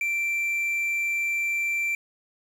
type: tone with quantisation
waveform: triangle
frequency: 2349 Hz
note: D7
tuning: in tune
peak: -22 dBFS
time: 0.01-1.95 s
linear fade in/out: 2 ms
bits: 8
effects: none